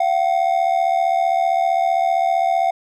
triangle ring-modulated tone, 724 Hz, F#5, 38 cents flat, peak -10 dBFS, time 0-2.71 s, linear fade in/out 5 ms, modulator 37.7 Hz, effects none

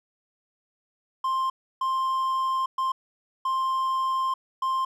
triangle tone bursts at uneven times, 1052 Hz, C6, 9 cents sharp, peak -21 dBFS, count 5, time 1.24-1.5 / 1.81-2.66 / 2.78-2.92 / 3.45-4.34 / 4.62-4.85 s, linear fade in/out 5 ms, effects none

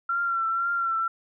sine tone with vibrato, 1364 Hz, F6, 41 cents flat, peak -23 dBFS, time 0.09-1.08 s, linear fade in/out 5 ms, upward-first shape triangle, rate 2 Hz, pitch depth 42 cents each way, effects none

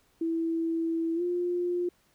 sine tone with pitch glide, 329.2 to 352.8 Hz, E4 to F4, -2 to +18 cents, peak -26 dBFS, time 0.21-1.89 s, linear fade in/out 5 ms, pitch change +120 cents, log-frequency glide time 1.15-1.22 s, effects pink hiss -67 dBFS RMS until 2.14 s

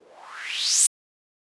violet noise with low-pass filter sweep, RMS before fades -25 dBFS, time 0-0.87 s, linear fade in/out 10 ms, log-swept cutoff 370 to 9500 Hz, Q 5.1, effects resampled to 24000 Hz

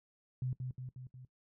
sine tone with echo, 127.7 Hz, C3, 42 cents flat, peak -33 dBFS, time 0.42-0.53 s, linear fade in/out 2 ms, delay 180 ms, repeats 4, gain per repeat -4 dB, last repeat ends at 1.25 s, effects noise-tail reverb RT60 0.1 s tail -17 dB re dry

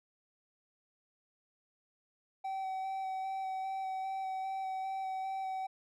triangle tone with vibrato, 765 Hz, G5, 42 cents flat, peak -33 dBFS, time 2.44-5.67 s, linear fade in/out 10 ms, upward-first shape square, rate 2.5 Hz, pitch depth 11 cents each way, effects none

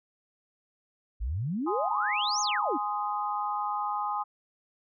sine exponential two-way sweep, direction up then down, 48.52 to 6750 to 240.7 Hz, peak -28 dBFS, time 1.2-2.78 s, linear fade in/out 20 ms, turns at 2.41 s
sine chord, Ab major, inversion none, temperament equal with one note detuned, 830.6 / 1039.3 / 1244.5 Hz, Ab5 / C6 / Eb6, 0 / -12 / 0 cents, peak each -31 / -34 / -33 dBFS, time 1.66-4.24 s, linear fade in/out 20 ms
effects none

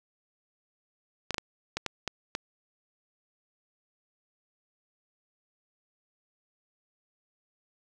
clicks, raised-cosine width 0.2 ms, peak -13 dBFS, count 7, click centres 1.307 / 1.344 / 1.382 / 1.77 / 1.863 / 2.077 / 2.351 s, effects none

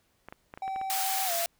clicks, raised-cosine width 0.5 ms, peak -27 dBFS, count 7, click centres 0.286 / 0.325 / 0.539 / 0.575 / 0.679 / 0.761 / 0.814 s
triangle tone with pitch glide, 770 to 682 Hz, G5 to F5, -31 to -41 cents, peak -29 dBFS, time 0.62-1.46 s, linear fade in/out 2 ms, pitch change -210 cents, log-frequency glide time 1.25-1.32 s
white high-pass noise, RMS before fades -31 dBFS, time 0.9-1.46 s, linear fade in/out 0 ms, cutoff 1000 Hz, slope 12 dB/octave
effects pink hiss -70 dBFS RMS until 1.59 s

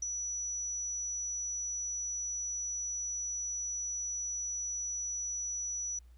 sine tone with ADSR envelope, 5900 Hz, F#8, 6 cents flat, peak -29 dBFS, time 0.02-5.99 s, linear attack 7 ms, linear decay 7 ms, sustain -5 dB, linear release 4 ms, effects added 60 Hz sine -53 dBFS peak until 6.17 s + pink hiss -73 dBFS RMS until 6.17 s

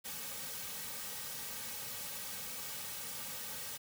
white noise with comb filter, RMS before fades -43 dBFS, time 0.04-3.78 s, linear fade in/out 20 ms, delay 2.9 ms, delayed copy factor -0.95, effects none

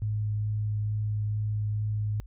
sine tone with vibrato, 105.6 Hz, G#2, 29 cents sharp, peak -26 dBFS, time 0.02-2.2 s, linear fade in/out 0 ms, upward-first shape sine, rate 2.3 Hz, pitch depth 8 cents each way, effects added 50 Hz sine -43 dBFS peak until 2.26 s

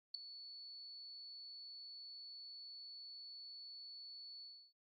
sine tone with ADSR envelope, 4437 Hz, C#8, 1 cent sharp, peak -35 dBFS, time 0.14-4.73 s, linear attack 8 ms, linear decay 3 ms, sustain -15 dB, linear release 310 ms, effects MP3 32 kbps

